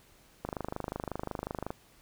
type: click train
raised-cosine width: 1 ms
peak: -20 dBFS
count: 33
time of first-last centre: 0.45-1.705 s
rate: 25.5 Hz
effects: pink hiss -61 dBFS RMS until 2.01 s